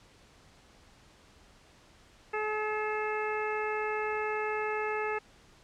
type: harmonic tone with a mistuned harmonic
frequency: 427.5 Hz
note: A4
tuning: 50 cents flat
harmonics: 1 / 2 / 3 / 4 / 5 / 6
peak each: -33 / -36 / -38 / -39 / -40 / -41 dBFS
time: 2.33-5.19 s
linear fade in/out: 10 ms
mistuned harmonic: 6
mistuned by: +42 cents
effects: pink hiss -59 dBFS RMS until 5.63 s + low-pass 7000 Hz 12 dB/octave